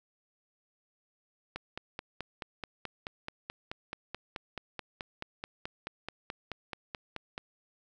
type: click train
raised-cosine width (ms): 0.3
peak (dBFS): -21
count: 28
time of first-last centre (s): 1.56-7.379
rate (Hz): 4.64
effects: none